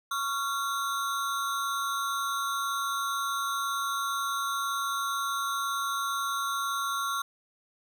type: ring-modulated tone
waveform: square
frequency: 1244.5 Hz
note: D#6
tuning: in tune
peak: -26 dBFS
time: 0.11-7.22 s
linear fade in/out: 5 ms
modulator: 131 Hz
effects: none